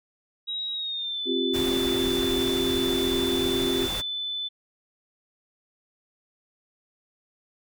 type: tone with pitch glide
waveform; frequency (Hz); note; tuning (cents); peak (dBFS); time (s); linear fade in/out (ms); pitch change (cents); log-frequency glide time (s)
sine; 3824 to 3507; A#7 to A7; +43 to -6; -28; 0.47-4.49; 20; -149; 0.73-1.21
type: chord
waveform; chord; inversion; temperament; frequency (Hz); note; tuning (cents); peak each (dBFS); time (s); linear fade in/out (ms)
sine; C suspended fourth; none; equal; 261.6 / 349.2 / 392; C4 / F4 / G4; 0 / 0 / 0; -28; 1.25-3.89; 50
type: noise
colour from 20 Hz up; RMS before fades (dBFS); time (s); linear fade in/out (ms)
pink; -33; 1.53-4.02; 20
effects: none